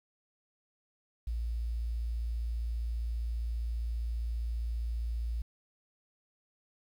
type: tone with quantisation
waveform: sine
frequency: 57.5 Hz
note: A#1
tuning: 23 cents flat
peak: -31 dBFS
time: 1.27-5.42 s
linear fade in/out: 5 ms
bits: 10
effects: none